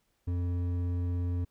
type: tone with hard clipping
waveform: triangle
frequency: 88.3 Hz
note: F2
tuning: 20 cents sharp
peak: -30 dBFS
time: 0.27-1.45 s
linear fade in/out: 10 ms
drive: 12 dB
effects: pink hiss -75 dBFS RMS until 1.5 s